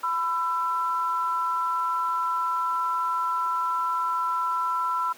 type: tone pair together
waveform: sine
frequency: 1000 / 1339.5 Hz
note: B5 / E6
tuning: +21 / +27 cents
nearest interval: perfect fourth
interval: 506 cents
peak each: -26 dBFS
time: 0.03-5.13 s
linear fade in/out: 10 ms
effects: pink hiss -48 dBFS RMS until 5.17 s + high-pass 400 Hz 12 dB/octave